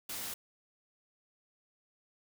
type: noise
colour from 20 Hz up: white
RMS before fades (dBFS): -40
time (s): 0.09-0.34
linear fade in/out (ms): 5
effects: none